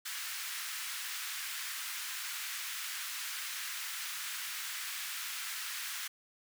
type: high-pass noise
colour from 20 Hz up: pink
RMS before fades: -40 dBFS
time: 0.05-6.08 s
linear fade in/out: 10 ms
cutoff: 1400 Hz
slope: 24 dB/octave
effects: none